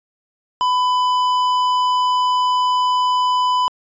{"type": "tone with tanh clipping", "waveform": "sine", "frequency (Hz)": 1000, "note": "B5", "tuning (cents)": 21, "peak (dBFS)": -16, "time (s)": [0.61, 3.68], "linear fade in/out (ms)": 0, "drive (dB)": 11, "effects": ["resampled to 16000 Hz"]}